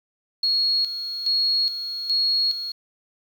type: tone with tremolo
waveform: sine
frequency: 4313 Hz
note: C#8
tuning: 48 cents flat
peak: -18 dBFS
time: 0.43-2.72 s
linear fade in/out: 5 ms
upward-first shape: square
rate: 1.2 Hz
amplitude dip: 65%
effects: 8-bit

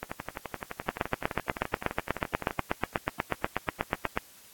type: two click trains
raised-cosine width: 0.5 ms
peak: -17 / -9 dBFS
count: 31 / 28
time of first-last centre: 0.03-2.594 / 0.89-4.175 s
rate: 11.7 / 8.22 Hz
effects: white hiss -54 dBFS RMS until 4.53 s + AAC 64 kbps

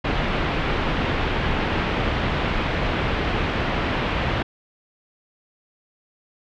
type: low-pass noise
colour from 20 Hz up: pink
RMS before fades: -23 dBFS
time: 0.04-4.43 s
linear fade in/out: 10 ms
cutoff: 3200 Hz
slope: 24 dB/octave
effects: none

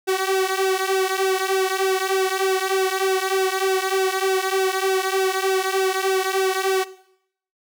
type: tone with flanger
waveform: sawtooth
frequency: 381 Hz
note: G4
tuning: 49 cents flat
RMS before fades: -21 dBFS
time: 0.07-6.85 s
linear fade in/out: 20 ms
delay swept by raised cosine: 0.92 to 3.02 ms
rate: 3.3 Hz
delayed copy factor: -0.85
effects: noise-tail reverb RT60 0.7 s tail -17 dB re dry

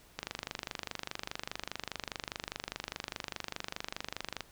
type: click train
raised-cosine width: 0.2 ms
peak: -18 dBFS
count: 106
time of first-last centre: 0.19-4.407 s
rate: 24.9 Hz
effects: pink hiss -60 dBFS RMS until 4.51 s

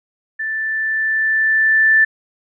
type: tone with level ramp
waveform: sine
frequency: 1764 Hz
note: A6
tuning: 4 cents sharp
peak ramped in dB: -20 to -8 dBFS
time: 0.39-2.05 s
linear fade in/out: 10 ms
effects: none

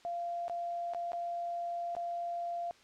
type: tone with dropouts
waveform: sine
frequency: 691 Hz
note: F5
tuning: 19 cents flat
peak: -34 dBFS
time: 0.05-2.71 s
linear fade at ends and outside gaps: 0 ms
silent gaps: 0.481-0.497 / 0.936-0.947 / 1.119-1.132 / 1.951-1.966 s
effects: white hiss -61 dBFS RMS until 2.83 s + low-pass 5000 Hz 12 dB/octave

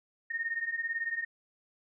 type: beating tone pair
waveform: sine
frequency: 1828 / 1846 Hz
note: A#6 / A#6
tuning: -34 / -17 cents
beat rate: 18 Hz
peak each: -36 / -33 dBFS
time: 0.3-1.25 s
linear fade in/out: 10 ms
effects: none

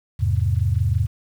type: chord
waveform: sine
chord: E augmented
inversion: none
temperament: just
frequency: 82.41 / 103.01 / 128.76 Hz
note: E2 / G#2 / B#2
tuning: 0 / -14 / -27 cents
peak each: -21 / -20 / -24 dBFS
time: 0.19-1.07 s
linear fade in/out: 20 ms
effects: 8-bit

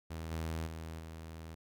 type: tone with level steps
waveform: sawtooth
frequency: 80.8 Hz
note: E2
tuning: 34 cents flat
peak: -36 / -32 / -38 / -41 dBFS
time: 0.1-1.55 s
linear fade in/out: 10 ms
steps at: 0.31 / 0.66 / 0.99 s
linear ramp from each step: 10 ms
effects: none

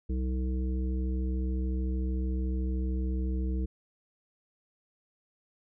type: harmonic tone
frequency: 63.8 Hz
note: C2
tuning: 43 cents flat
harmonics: 1 / 3 / 5 / 7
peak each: -28 / -37 / -39 / -45 dBFS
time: 0.09-3.66 s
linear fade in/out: 10 ms
effects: none

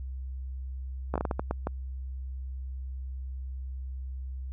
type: slowing click train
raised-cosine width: 1 ms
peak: -15 dBFS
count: 9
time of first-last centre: 1.14-1.671 s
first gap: 16 ms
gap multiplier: 1.39
effects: added 65 Hz sine -34 dBFS peak until 4.52 s

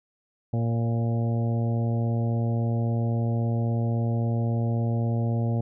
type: harmonic tone with a mistuned harmonic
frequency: 116.3 Hz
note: A#2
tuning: 4 cents flat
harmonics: 1 / 2 / 3 / 4 / 5 / 6 / 7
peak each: -23 / -30 / -38 / -38 / -38 / -40 / -44 dBFS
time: 0.53-5.61 s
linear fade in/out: 5 ms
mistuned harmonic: 5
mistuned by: -22 cents
effects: none

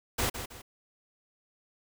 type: noise with echo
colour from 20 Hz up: pink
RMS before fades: -29 dBFS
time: 0.18-0.3 s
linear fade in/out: 10 ms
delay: 160 ms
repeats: 2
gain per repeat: -9 dB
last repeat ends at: 0.62 s
effects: none

